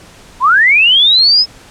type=linear sweep; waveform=sine; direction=up; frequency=932.3 to 5210 Hz; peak=-5 dBFS; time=0.4-1.46 s; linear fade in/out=50 ms; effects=pink hiss -39 dBFS RMS until 1.7 s + low-pass 9000 Hz 12 dB/octave